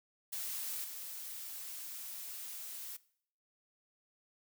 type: noise with level steps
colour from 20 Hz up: blue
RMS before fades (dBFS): -40 / -45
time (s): 0.32-2.97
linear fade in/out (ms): 10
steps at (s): 0.84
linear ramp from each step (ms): 5
effects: noise-tail reverb RT60 0.6 s tail -20 dB re dry